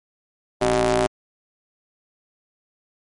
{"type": "ring-modulated tone", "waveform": "sawtooth", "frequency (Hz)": 116.54, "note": "A#2", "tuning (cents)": 0, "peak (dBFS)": -10, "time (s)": [0.61, 1.07], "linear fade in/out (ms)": 10, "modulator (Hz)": 497, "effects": ["MP3 48 kbps"]}